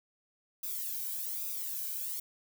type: noise with flanger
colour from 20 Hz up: violet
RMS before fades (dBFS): -37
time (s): 0.63-2.2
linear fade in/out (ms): 5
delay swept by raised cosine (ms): 0.81 to 1.31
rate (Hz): 1.2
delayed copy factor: +0.8
effects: none